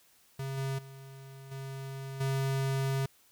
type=tone with level steps; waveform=square; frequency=135.1 Hz; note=C#3; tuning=44 cents flat; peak=-35 / -32 / -47 / -39 / -29 dBFS; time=0.39-3.06 s; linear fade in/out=5 ms; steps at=0.57 / 0.78 / 1.51 / 2.2 s; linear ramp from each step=10 ms; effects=white hiss -64 dBFS RMS until 3.31 s